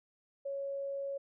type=tone; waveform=sine; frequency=554.4 Hz; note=C#5; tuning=in tune; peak=-35 dBFS; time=0.45-1.18 s; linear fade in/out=10 ms; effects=none